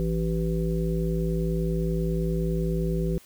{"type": "harmonic tone", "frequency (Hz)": 55, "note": "A1", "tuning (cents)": 0, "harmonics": [1, 3, 5, 7, 9], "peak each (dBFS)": [-28, -26, -39, -31, -35], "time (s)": [0, 3.18], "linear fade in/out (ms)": 0, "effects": ["white hiss -54 dBFS RMS until 3.25 s"]}